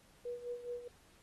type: tone with tremolo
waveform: sine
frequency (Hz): 484.5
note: B4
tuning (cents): -33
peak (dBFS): -37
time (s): 0.25-0.88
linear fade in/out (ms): 5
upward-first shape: sine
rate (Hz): 4.8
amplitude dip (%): 75
effects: pink hiss -66 dBFS RMS until 1.22 s + AAC 32 kbps